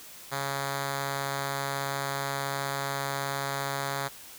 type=tone with notch filter; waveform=5% pulse; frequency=138.59 Hz; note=C#3; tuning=in tune; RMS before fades=-32 dBFS; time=0.31-4.09 s; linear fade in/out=20 ms; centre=320 Hz; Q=1.5; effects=white hiss -47 dBFS RMS until 4.38 s